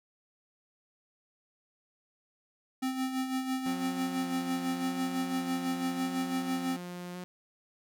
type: tone with tremolo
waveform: square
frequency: 260.8 Hz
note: C4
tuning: 5 cents flat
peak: -29 dBFS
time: 2.82-6.77 s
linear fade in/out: 10 ms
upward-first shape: sine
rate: 6 Hz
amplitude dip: 55%
type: tone with vibrato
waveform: sawtooth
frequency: 178.8 Hz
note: F3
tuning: 41 cents sharp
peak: -35 dBFS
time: 3.66-7.24 s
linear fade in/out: 0 ms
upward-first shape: square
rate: 0.86 Hz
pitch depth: 12 cents each way
effects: none